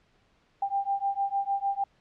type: beating tone pair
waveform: sine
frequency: 790 / 796.6 Hz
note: G5 / G5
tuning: +13 / +28 cents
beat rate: 6.6 Hz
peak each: -29 dBFS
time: 0.62-1.84 s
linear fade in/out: 5 ms
effects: pink hiss -66 dBFS RMS until 2 s + low-pass 4000 Hz 12 dB/octave